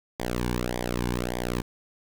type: tone with flanger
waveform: sawtooth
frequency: 60.6 Hz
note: B1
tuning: 32 cents flat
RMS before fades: -29 dBFS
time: 0.19-1.62 s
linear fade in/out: 10 ms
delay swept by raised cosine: 0.72 to 1.58 ms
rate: 1.7 Hz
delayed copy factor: -1
effects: 8-bit